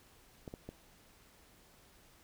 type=clicks; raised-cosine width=2 ms; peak=-30 dBFS; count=3; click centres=0.478 / 0.539 / 0.69 s; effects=pink hiss -63 dBFS RMS until 2.23 s